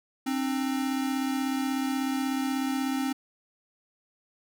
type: tone pair together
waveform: square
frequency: 264.8 / 301.2 Hz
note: C4 / D4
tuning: +21 / +44 cents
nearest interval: major second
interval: 223 cents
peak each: -28 / -34 dBFS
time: 0.26-3.13 s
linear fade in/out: 10 ms
effects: none